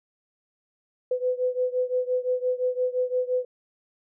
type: beating tone pair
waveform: sine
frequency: 501 / 506.8 Hz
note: B4 / B4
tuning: +25 / +45 cents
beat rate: 5.8 Hz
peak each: -25 / -27 dBFS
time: 1.11-3.45 s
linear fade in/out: 5 ms
effects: none